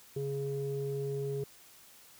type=tone with low-pass filter; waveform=square; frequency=138.59 Hz; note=C#3; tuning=in tune; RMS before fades=-35 dBFS; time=0.16-1.44 s; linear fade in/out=5 ms; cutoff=380 Hz; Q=8.5; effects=white hiss -57 dBFS RMS until 2.19 s